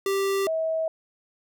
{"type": "tone pair in turn", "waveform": ["square", "sine"], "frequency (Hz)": [392, 643.9], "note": ["G4", "E5"], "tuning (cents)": [0, -41], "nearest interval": "major sixth", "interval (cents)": 859, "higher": "second", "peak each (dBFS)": -23, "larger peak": "neither", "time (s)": [[0.06, 0.47], [0.47, 0.88]], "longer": "neither", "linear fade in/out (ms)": 2, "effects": []}